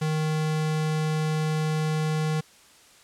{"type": "tone", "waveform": "square", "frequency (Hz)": 155.56, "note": "D#3", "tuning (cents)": 0, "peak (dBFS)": -24, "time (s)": [0.01, 2.41], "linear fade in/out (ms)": 10, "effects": ["white hiss -54 dBFS RMS until 3.03 s", "low-pass 9000 Hz 12 dB/octave"]}